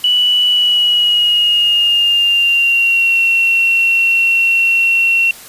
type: tone with pitch glide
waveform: sine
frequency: 2955 to 2725 Hz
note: F#7 to F7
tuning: -3 to -43 cents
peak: -9 dBFS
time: 0.04-5.31 s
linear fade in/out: 2 ms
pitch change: -140 cents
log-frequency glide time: 0.47-3.2 s
effects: white hiss -35 dBFS RMS until 5.48 s + resampled to 32000 Hz